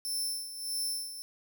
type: tone with tremolo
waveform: 20% pulse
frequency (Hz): 5330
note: E8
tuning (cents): +18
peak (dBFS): -25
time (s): 0.05-1.22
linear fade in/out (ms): 0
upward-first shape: sine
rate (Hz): 1.6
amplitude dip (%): 70
effects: none